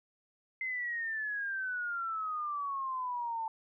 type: exponential sweep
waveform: sine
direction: down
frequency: 2079 to 884 Hz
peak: -33 dBFS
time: 0.61-3.48 s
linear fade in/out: 2 ms
effects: none